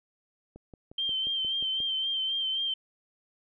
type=click train; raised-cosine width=2 ms; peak=-33 dBFS; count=8; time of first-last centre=0.56-1.803 s; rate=5.63 Hz
type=tone with vibrato; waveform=sine; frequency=3136 Hz; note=G7; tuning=in tune; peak=-27 dBFS; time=0.98-2.74 s; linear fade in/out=5 ms; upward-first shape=sine; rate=3.8 Hz; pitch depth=35 cents each way
effects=none